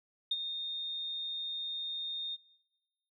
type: tone with ADSR envelope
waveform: sine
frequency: 3667 Hz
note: A#7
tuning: 29 cents flat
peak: -26 dBFS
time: 0.31-2.37 s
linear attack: 6 ms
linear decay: 37 ms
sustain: -9 dB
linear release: 30 ms
effects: noise-tail reverb RT60 1.0 s tail -21 dB re dry + tanh soft clip ceiling -22 dBFS